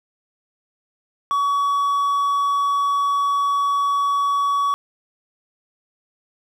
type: tone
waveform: triangle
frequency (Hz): 1130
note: C#6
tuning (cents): +33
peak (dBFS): -15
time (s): 1.31-4.74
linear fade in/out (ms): 0
effects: none